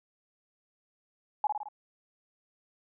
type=tone with echo; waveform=sine; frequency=841 Hz; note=G#5; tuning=22 cents sharp; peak=-23 dBFS; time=1.44-1.47 s; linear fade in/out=2 ms; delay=54 ms; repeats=4; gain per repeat=-4 dB; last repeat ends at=1.686 s; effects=none